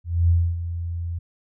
sine tone with ADSR envelope, 85.2 Hz, F2, 42 cents flat, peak -13 dBFS, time 0.04-1.19 s, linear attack 250 ms, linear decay 270 ms, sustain -12 dB, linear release 10 ms, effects none

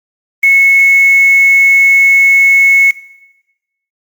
sine tone with quantisation, 2195 Hz, C#7, 18 cents flat, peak -4 dBFS, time 0.43-2.91 s, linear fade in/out 5 ms, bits 4, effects noise-tail reverb RT60 1.0 s tail -18 dB re dry + Opus 32 kbps

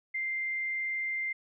sine tone, 2093 Hz, C7, in tune, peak -30 dBFS, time 0.14-1.33 s, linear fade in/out 10 ms, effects none

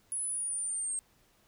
sine exponential sweep, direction down, 10330 to 8420 Hz, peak -29 dBFS, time 0.12-0.99 s, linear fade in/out 0 ms, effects tanh soft clip ceiling -31 dBFS + pink hiss -67 dBFS RMS until 1.47 s

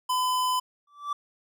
square tone, 1010 Hz, B5, 39 cents sharp, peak -24 dBFS, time 0.09-0.6 s, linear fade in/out 10 ms
triangle tone with exponential growth, 1162 Hz, D6, 19 cents flat, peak -22 dBFS, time 0.87-1.13 s, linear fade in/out 5 ms, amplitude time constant 55 ms
effects none

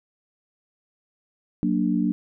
sine chord, Gb augmented, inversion none, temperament equal, 185 / 233.1 / 293.7 Hz, Gb3 / Bb3 / D4, 0 / 0 / 0 cents, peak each -24 dBFS, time 1.63-2.12 s, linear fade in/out 0 ms, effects none

